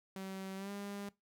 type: tone with pitch glide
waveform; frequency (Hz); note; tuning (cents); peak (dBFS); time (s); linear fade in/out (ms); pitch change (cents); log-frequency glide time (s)
sawtooth; 191.5 to 201.4; G3 to G3; -40 to +47; -38; 0.16-1.09; 2; +87; 0.56-0.71
effects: noise-tail reverb RT60 0.2 s tail -20 dB re dry